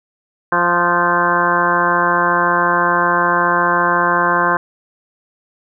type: harmonic tone with a mistuned harmonic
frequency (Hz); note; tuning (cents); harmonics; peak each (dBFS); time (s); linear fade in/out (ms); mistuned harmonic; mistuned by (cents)
174.61; F3; 0; 1 / 2 / 3 / 4 / 5 / 6 / 7 / 8 / 9 / 10; -26 / -23 / -23 / -23 / -23 / -16 / -23 / -25 / -18 / -28; 0.52-4.57; 2; 9; -20
effects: none